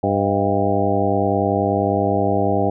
harmonic tone with a mistuned harmonic, 99.4 Hz, G2, 25 cents sharp, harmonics 1 / 2 / 3 / 4 / 5 / 6 / 7 / 8, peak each -24 / -24 / -24 / -24 / -24 / -24 / -24 / -24 dBFS, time 0.03-2.7 s, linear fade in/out 5 ms, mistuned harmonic 6, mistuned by +82 cents, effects none

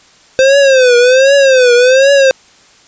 square tone with vibrato, 520 Hz, C5, 11 cents flat, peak -5 dBFS, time 0.39-2.31 s, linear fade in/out 0 ms, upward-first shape triangle, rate 1.3 Hz, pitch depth 150 cents each way, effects white hiss -44 dBFS RMS until 2.87 s + resampled to 16000 Hz

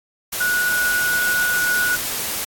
sine tone in noise, 1464 Hz, F#6, 19 cents flat, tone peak -17 dBFS, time 0.4-1.96 s, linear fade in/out 10 ms, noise white, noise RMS -25 dBFS, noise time 0.32-2.45 s, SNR +5 dB, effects AAC 64 kbps

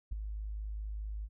sine tone with ADSR envelope, 52.4 Hz, G#1, 16 cents sharp, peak -28 dBFS, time 0.11-1.29 s, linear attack 15 ms, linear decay 4 ms, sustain -8 dB, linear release 50 ms, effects tanh soft clip ceiling -26 dBFS

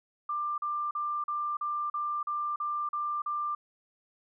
sine tone bursts, 1188 Hz, D6, 20 cents sharp, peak -29 dBFS, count 10, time 0.29-3.55 s, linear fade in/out 5 ms, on 290 ms, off 40 ms, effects none

